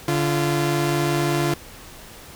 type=tone pair together; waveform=sawtooth; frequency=144.7 / 344.2 Hz; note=D3 / F4; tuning=-25 / -25 cents; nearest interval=octave + minor third; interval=1500 cents; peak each=-18 dBFS; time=0.08-1.54 s; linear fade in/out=2 ms; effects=pink hiss -42 dBFS RMS until 2.35 s